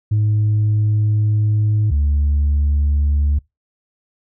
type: tone pair in turn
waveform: sine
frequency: 106.2 / 72.48 Hz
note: G#2 / D2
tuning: +39 / -22 cents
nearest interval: perfect fifth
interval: 661 cents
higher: first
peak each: -11 dBFS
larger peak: neither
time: 0.11-1.91 / 1.91-3.39 s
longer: first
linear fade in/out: 10 ms
effects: noise-tail reverb RT60 0.2 s tail -25 dB re dry + tanh soft clip ceiling -11 dBFS